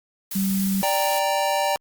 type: noise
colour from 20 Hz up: blue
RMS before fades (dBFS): -30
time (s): 0.31-1.19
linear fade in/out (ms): 5
type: tone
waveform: sine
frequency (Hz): 193.7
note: G3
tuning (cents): -20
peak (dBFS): -20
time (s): 0.35-0.82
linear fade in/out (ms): 10
type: chord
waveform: square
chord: G minor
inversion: second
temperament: equal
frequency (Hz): 587.3 / 784 / 932.3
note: D5 / G5 / Bb5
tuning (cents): 0 / 0 / 0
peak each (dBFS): -25 / -25 / -26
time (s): 0.83-1.76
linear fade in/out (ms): 0
effects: Opus 48 kbps

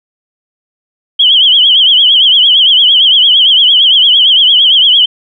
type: tone with vibrato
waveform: sine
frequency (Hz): 3136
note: G7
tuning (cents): 0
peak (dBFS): -3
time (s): 1.19-5.06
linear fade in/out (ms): 10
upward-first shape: triangle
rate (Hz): 8.8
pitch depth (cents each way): 140
effects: none

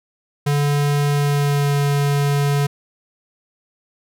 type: tone with pitch glide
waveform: square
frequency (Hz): 144.4 to 142.74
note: D3 to D3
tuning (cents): -29 to -49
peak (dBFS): -16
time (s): 0.46-2.67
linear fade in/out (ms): 10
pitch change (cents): -20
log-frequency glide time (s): 1.09-1.76
effects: none

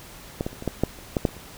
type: clicks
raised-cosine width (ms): 2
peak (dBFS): -11 / -14 / -26 / -22 / -10 / -6 / -29 / -8 / -6 / -29 / -28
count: 11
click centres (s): 0.409 / 0.465 / 0.53 / 0.624 / 0.677 / 0.836 / 0.988 / 1.168 / 1.252 / 1.289 / 1.367
effects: pink hiss -44 dBFS RMS until 1.57 s

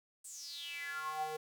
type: tone with high-pass filter sweep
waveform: square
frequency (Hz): 155.1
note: D#3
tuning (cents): -5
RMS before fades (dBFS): -42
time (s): 0.24-1.37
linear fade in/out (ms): 10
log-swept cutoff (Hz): 8600 to 520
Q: 7.7
effects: 11-bit

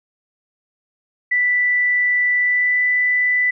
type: tone with pitch glide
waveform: sine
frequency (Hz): 1975.5 to 1988.1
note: B6 to B6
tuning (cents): 0 to +11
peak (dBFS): -14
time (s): 1.31-3.51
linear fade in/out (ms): 10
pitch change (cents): +11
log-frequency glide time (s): 2.38-2.81
effects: none

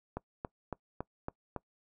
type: click train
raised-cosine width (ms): 1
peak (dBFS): -22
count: 6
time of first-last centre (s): 0.17-1.563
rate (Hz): 3.59
effects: noise-tail reverb RT60 0.1 s tail -23 dB re dry

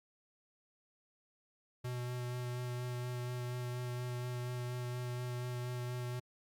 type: tone with vibrato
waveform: square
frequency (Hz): 123.47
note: B2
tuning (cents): 0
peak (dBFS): -38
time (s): 1.84-6.2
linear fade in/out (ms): 10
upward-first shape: sine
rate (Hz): 4.2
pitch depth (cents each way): 13
effects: Opus 48 kbps

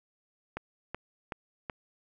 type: click train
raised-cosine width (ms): 0.5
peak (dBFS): -20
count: 4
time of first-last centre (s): 0.57-1.698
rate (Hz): 2.66
effects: none

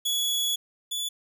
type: tone pair in turn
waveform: sawtooth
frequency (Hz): 3383 / 3448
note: G#7 / A7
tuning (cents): +31 / -36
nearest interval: unison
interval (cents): 33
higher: second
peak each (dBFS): -21 / -25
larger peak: first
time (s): 0.05-0.56 / 0.91-1.09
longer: first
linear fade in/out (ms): 10
effects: none

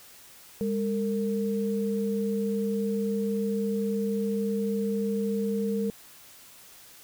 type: tone pair together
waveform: sine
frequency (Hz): 203.1 / 455.9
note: G#3 / A#4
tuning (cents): -38 / -39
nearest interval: octave + major second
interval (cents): 1399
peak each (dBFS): -27 / -29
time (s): 0.61-5.9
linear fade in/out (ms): 0
effects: white hiss -51 dBFS RMS until 7.03 s

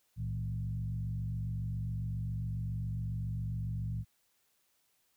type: tone with frequency modulation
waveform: sine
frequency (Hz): 112.4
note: A2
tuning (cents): +37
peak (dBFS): -33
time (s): 0.16-4.05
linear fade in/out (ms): 50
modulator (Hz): 47.3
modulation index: 0.99
effects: white hiss -74 dBFS RMS until 5.16 s

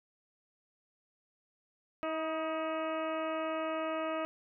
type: harmonic tone with a mistuned harmonic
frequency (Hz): 318.9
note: D#4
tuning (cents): +43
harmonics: 1 / 2 / 3 / 4 / 5 / 6 / 7 / 8 / 9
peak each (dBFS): -39 / -35 / -45 / -39 / -50 / -50 / -51 / -48 / -52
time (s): 2.03-4.25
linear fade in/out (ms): 0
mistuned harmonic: 4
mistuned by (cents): -27
effects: none

